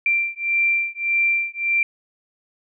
sine beating tone pair, 2359 / 2360.7 Hz, D7 / D7, +7 / +8 cents, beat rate 1.7 Hz, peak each -21 dBFS, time 0.06-1.83 s, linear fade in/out 2 ms, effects none

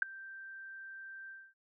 sine tone with ADSR envelope, 1568 Hz, G6, in tune, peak -21 dBFS, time 0.02-1.54 s, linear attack 3 ms, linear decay 8 ms, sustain -24 dB, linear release 250 ms, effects none

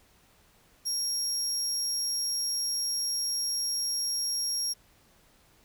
30% pulse tone, 5588 Hz, F8, in tune, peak -24 dBFS, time 0.85-4.74 s, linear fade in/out 20 ms, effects pink hiss -62 dBFS RMS until 5.64 s

